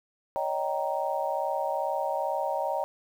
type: chord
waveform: sine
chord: Eb dominant seventh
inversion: third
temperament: just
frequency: 560 / 622.3 / 777.8 / 933.4 Hz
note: Db5 / Eb5 / G5 / Bb5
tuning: +18 / 0 / -14 / +2 cents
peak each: -32 dBFS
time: 0.36-2.84 s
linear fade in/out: 0 ms
effects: 9-bit